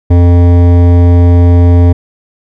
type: tone with hard clipping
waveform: sine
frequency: 87.31 Hz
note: F2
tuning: in tune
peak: -4 dBFS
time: 0.1-1.93 s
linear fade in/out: 10 ms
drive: 14 dB
effects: none